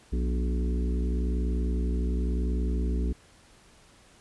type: harmonic tone with a mistuned harmonic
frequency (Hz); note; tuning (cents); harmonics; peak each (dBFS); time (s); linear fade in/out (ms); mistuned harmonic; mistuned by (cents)
60.9; B1; -24; 1 / 3 / 4 / 5 / 6 / 7; -25 / -35 / -37 / -39 / -41 / -42; 0.12-3.13; 10; 5; -65
effects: pink hiss -57 dBFS RMS until 4.2 s + resampled to 24000 Hz